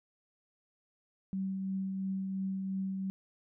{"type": "tone with tremolo", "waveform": "sine", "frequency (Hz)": 191.7, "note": "G3", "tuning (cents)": -38, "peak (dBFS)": -31, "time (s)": [1.33, 3.1], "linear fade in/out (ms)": 0, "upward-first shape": "triangle", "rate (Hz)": 2.9, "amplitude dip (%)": 30, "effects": []}